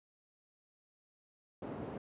white band-pass noise, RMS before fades -43 dBFS, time 1.62-1.98 s, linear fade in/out 5 ms, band 110 to 440 Hz, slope 12 dB/octave, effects resampled to 8000 Hz

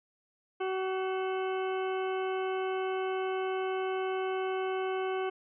harmonic tone with a mistuned harmonic, 377.6 Hz, F#4, 35 cents sharp, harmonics 1 / 2 / 3 / 4 / 6 / 7 / 8, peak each -31 / -37 / -41 / -43 / -47 / -48 / -49 dBFS, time 0.6-5.3 s, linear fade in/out 10 ms, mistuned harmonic 6, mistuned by -64 cents, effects none

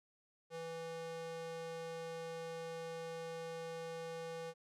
square tone with high-pass filter, 164.81 Hz, E3, in tune, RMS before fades -45 dBFS, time 0.5-4.54 s, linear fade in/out 50 ms, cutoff 370 Hz, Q 6.8, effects low-pass 9000 Hz 12 dB/octave

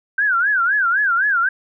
sine tone with vibrato, 1523 Hz, F#6, 50 cents sharp, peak -14 dBFS, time 0.18-1.49 s, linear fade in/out 5 ms, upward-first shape sine, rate 3.9 Hz, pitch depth 200 cents each way, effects none

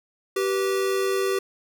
square tone pair together, 387.3 / 488 Hz, G4 / B4, -21 / -21 cents, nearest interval major third, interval 400 cents, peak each -23 / -30 dBFS, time 0.36-1.39 s, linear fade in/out 5 ms, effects none

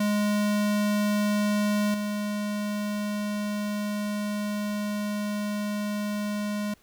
square tone with level steps, 207.7 Hz, G#3, in tune, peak -23 / -28 dBFS, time 0-6.74 s, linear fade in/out 5 ms, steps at 1.94 s, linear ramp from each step 2 ms, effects pink hiss -61 dBFS RMS until 6.82 s

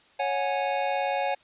square chord, C# suspended fourth, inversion none, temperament equal with one note detuned, 554.4 / 732.8 / 830.6 Hz, C#5 / F#5 / G#5, 0 / -17 / 0 cents, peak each -30 dBFS, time 0.19-1.35 s, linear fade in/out 10 ms, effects white hiss -59 dBFS RMS until 1.43 s + resampled to 8000 Hz

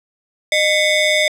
25% pulse ring-modulated tone, 1409 Hz, F6, 15 cents sharp, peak -6 dBFS, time 0.52-1.28 s, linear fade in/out 2 ms, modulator 797 Hz, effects low-pass 8000 Hz 12 dB/octave

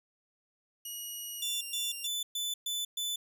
10% pulse tone with pitch glide, 2900 to 2787 Hz, F#7 to F7, -35 to -4 cents, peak -31 dBFS, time 0.85-2.07 s, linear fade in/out 5 ms, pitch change -69 cents, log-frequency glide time 1.39-1.45 s
sawtooth tone bursts, 3500 Hz, A7, 10 cents flat, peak -29 dBFS, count 6, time 1.42-3.16 s, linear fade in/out 5 ms, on 190 ms, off 120 ms
effects none

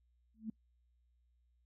sine tone with exponential growth, 220 Hz, A3, in tune, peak -35 dBFS, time 0.34-0.5 s, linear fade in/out 5 ms, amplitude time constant 33 ms, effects noise-tail reverb RT60 0.1 s tail -26 dB re dry + added 60 Hz sine -70 dBFS peak until 1.65 s

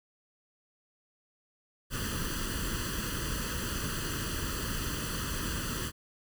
pink noise with comb filter, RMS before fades -34 dBFS, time 1.9-5.92 s, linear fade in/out 50 ms, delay 0.66 ms, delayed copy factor +0.85, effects none

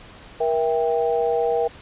sine chord, E diminished, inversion second, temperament just, 474.7 / 659.3 / 791.1 Hz, Bb4 / E5 / G5, +31 / 0 / +16 cents, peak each -20 / -25 / -25 dBFS, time 0.4-1.68 s, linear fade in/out 10 ms, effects pink hiss -44 dBFS RMS until 1.81 s + resampled to 8000 Hz

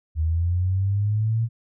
sine linear sweep, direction up, 77 to 116.3 Hz, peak -19 dBFS, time 0.15-1.49 s, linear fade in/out 50 ms, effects none

